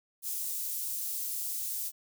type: high-pass noise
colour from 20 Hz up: white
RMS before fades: -35 dBFS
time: 0.22-1.92 s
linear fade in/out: 50 ms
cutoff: 7700 Hz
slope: 12 dB/octave
effects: none